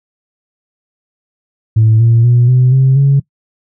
sine tone with pitch steps, 110.5 / 115.66 / 121.06 / 126.71 / 132.63 / 138.82 Hz, A2 / A#2 / B2 / B2 / C3 / C#3, +8 / -13 / -34 / +45 / +24 / +3 cents, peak -4 dBFS, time 1.76-3.2 s, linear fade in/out 10 ms, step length 240 ms, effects noise-tail reverb RT60 0.1 s tail -21 dB re dry + tanh soft clip ceiling -2 dBFS

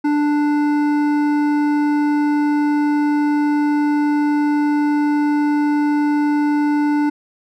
triangle tone with hard clipping, 294.7 Hz, D4, 6 cents sharp, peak -16 dBFS, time 0.04-7.1 s, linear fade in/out 10 ms, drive 15 dB, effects none

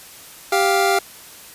25% pulse tone pair together, 392.8 / 699.9 Hz, G4 / F5, +4 / +4 cents, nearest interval minor seventh, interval 1000 cents, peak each -14 dBFS, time 0.52-0.99 s, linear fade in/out 5 ms, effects white hiss -41 dBFS RMS until 1.54 s + resampled to 32000 Hz

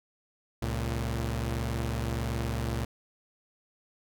sawtooth tone pair together, 68 / 114.45 Hz, C#2 / A#2, -33 / -31 cents, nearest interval major sixth, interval 902 cents, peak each -28 / -28 dBFS, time 0.62-2.85 s, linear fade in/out 5 ms, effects none

